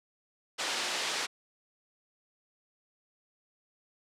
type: band-pass noise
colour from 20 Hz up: white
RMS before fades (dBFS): -33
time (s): 0.58-1.27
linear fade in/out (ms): 20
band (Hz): 360 to 5400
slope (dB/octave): 12
effects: low-pass 9000 Hz 12 dB/octave